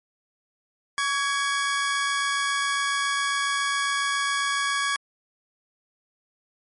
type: tone pair together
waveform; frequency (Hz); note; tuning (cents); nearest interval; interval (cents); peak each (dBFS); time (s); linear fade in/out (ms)
sawtooth; 1129.1 / 1660; C#6 / G#6; +32 / -1; perfect fifth; 667; -22; 0.98-4.96; 0
effects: MP3 48 kbps